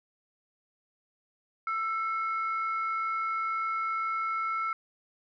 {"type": "tone pair together", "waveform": "sine", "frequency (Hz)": [1329, 2174], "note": ["E6", "C#7"], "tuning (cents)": [14, -34], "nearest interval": "major sixth", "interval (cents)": 852, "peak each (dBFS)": [-28, -36], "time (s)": [1.67, 4.73], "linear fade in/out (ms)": 2, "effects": ["tanh soft clip ceiling -21 dBFS"]}